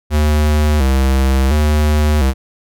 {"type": "tone with vibrato", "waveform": "square", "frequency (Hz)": 70.8, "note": "C#2", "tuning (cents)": 37, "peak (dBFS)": -11, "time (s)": [0.1, 2.34], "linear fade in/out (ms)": 50, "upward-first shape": "square", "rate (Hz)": 0.71, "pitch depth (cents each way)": 110, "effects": []}